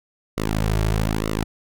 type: tone with flanger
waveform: sawtooth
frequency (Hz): 53.5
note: A1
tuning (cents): -48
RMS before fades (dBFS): -22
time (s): 0.37-1.44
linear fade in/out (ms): 10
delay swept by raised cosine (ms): 1.2 to 4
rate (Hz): 1.1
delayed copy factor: -1
effects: none